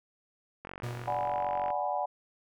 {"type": "click train", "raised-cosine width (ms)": 0.5, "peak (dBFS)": -26, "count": 50, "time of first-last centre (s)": [0.65, 1.704], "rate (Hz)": 46.5}
{"type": "tone with exponential decay", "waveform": "45% pulse", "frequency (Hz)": 120.4, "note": "B2", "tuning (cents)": -44, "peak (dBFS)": -33, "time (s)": [0.83, 1.89], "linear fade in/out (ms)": 5, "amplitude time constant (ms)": 230}
{"type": "chord", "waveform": "sine", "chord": "G# half-diminished seventh", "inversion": "second", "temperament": "equal", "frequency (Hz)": [587.3, 740, 830.6, 987.8], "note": ["D5", "F#5", "G#5", "B5"], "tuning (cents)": [0, 0, 0, 0], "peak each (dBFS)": [-35, -32, -34, -37], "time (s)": [1.07, 2.06], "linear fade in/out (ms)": 10}
{"effects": []}